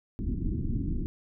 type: low-pass noise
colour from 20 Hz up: pink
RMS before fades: -30 dBFS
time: 0.19-1.06 s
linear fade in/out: 0 ms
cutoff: 320 Hz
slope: 48 dB/octave
effects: none